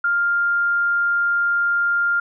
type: tone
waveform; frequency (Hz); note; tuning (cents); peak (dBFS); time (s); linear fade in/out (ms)
sine; 1400; F6; +4; -16; 0.04-2.2; 5
effects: none